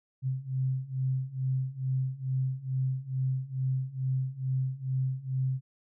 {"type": "beating tone pair", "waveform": "sine", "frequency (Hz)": [129.9, 132.2], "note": ["C3", "C3"], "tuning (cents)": [-12, 18], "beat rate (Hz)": 2.3, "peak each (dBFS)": [-32, -30], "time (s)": [0.22, 5.61], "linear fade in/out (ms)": 50, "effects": []}